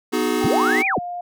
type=chord; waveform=square; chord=G# minor seventh; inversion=first; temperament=equal with one note detuned; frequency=246.9 / 311.1 / 370 / 424 Hz; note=B3 / D#4 / F#4 / G#4; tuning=0 / 0 / 0 / +36 cents; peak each=-25 dBFS; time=0.12-0.83 s; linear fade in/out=20 ms
type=tone with pitch glide; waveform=sine; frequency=775 to 706.6 Hz; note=G5 to F5; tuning=-20 to +20 cents; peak=-26 dBFS; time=0.41-1.21 s; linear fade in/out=5 ms; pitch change=-160 cents; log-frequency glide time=0.92-1 s
type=linear two-way sweep; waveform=sine; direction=up then down; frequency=64 to 2483 to 64 Hz; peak=-18 dBFS; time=0.44-0.99 s; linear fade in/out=5 ms; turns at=0.86 s
effects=none